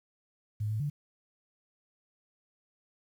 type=tone with pitch steps; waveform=sine; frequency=105.8 / 108.5 / 145.9 Hz; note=G#2 / A2 / D3; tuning=+33 / -24 / -11 cents; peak=-29 dBFS; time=0.6-0.9 s; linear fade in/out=10 ms; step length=100 ms; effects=10-bit